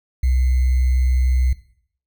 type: tone with sample-and-hold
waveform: sine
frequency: 63.5 Hz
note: B1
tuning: 49 cents sharp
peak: -14 dBFS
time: 0.23-1.53 s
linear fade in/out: 5 ms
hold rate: 2100 Hz
effects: noise-tail reverb RT60 0.6 s tail -17 dB re dry